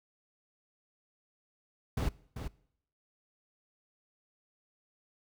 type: noise with echo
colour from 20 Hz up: brown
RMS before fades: -31 dBFS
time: 1.97-2.09 s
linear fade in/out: 5 ms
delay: 390 ms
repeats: 1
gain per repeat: -8 dB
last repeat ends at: 2.48 s
effects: noise-tail reverb RT60 0.7 s tail -22 dB re dry